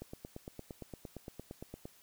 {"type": "click train", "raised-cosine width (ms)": 2, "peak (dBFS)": -30, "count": 17, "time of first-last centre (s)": [0.02, 1.855], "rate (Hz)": 8.72, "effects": ["white hiss -63 dBFS RMS until 2.02 s"]}